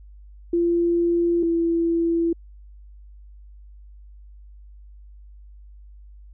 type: tone pair in turn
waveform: sine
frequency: 342.5 / 335.1 Hz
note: F4 / E4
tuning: -34 / +29 cents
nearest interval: unison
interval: 37 cents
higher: first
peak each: -17 / -18 dBFS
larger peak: first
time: 0.53-1.43 / 1.43-2.33 s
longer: neither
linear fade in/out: 5 ms
effects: added 50 Hz sine -42 dBFS peak until 6.33 s